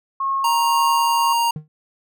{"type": "tone with tremolo", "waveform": "sine", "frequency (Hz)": 1086, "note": "C#6", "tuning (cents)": -36, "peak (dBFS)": -18, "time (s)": [0.2, 1.33], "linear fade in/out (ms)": 5, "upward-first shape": "sine", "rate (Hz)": 1.9, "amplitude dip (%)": 45}
{"type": "tone", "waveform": "square", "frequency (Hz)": 935, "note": "A#5", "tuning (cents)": 5, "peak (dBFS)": -17, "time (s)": [0.44, 1.51], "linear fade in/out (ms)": 5}
{"type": "tone with exponential decay", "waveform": "triangle", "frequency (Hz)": 153.6, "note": "D#3", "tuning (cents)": -22, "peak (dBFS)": -21, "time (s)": [1.56, 1.68], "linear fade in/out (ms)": 2, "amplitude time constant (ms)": 26}
{"effects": []}